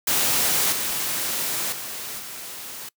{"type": "noise with level steps", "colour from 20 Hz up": "white", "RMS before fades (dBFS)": [-21, -26, -33, -36], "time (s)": [0.07, 2.89], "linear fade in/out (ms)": 5, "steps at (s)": [0.72, 1.72, 2.19], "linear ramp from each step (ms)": 5, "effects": ["noise-tail reverb RT60 0.1 s tail -24 dB re dry", "high-pass 100 Hz 12 dB/octave"]}